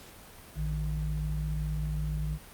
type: tone pair together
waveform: sine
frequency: 57.24 / 152.8 Hz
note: A#1 / D#3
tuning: -31 / -31 cents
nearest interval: octave + perfect fourth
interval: 1700 cents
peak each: -31 / -32 dBFS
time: 0.55-2.39 s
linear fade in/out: 50 ms
effects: pink hiss -50 dBFS RMS until 2.53 s + Opus 48 kbps